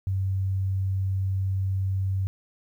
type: tone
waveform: sine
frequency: 95.8 Hz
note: G2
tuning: 39 cents flat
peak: -23 dBFS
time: 0.07-2.27 s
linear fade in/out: 0 ms
effects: 10-bit